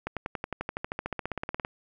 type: accelerating click train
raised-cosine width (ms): 0.5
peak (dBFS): -16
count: 23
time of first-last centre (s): 0.07-1.649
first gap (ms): 97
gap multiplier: 0.97
effects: none